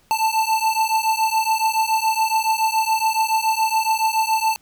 square beating tone pair, 880 / 887.1 Hz, A5 / A5, 0 / +14 cents, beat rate 7.1 Hz, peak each -21 / -21 dBFS, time 0.11-4.56 s, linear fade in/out 0 ms, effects pink hiss -58 dBFS RMS until 4.61 s

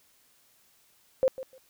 sine tone with echo, 523.3 Hz, C5, in tune, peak -19 dBFS, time 1.23-1.28 s, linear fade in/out 0 ms, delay 150 ms, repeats 2, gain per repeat -15 dB, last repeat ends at 1.58 s, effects white hiss -64 dBFS RMS until 1.69 s

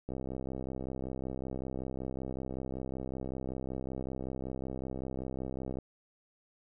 click train, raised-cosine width 2 ms, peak -25 dBFS, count 373, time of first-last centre 0.09-5.787 s, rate 65.3 Hz, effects none

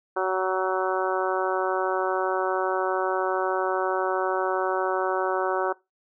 harmonic tone, 187.4 Hz, F#3, 22 cents sharp, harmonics 2 / 3 / 4 / 5 / 6 / 7 / 8, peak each -27 / -29 / -30 / -31 / -32 / -32 / -33 dBFS, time 0.16-5.73 s, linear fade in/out 10 ms, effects noise-tail reverb RT60 0.2 s tail -20 dB re dry

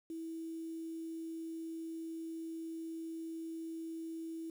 sine tone with quantisation, 326.4 Hz, E4, 17 cents flat, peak -40 dBFS, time 0.1-4.5 s, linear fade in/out 2 ms, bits 10, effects none

